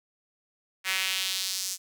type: tone with high-pass filter sweep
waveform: sawtooth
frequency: 189 Hz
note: F#3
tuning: 37 cents sharp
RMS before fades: -30 dBFS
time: 0.84-1.78 s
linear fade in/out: 50 ms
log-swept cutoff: 2000 to 6400 Hz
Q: 1.8
effects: none